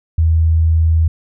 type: tone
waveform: sine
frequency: 81 Hz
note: E2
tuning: 30 cents flat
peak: -9 dBFS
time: 0.18-1.08 s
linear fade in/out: 5 ms
effects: none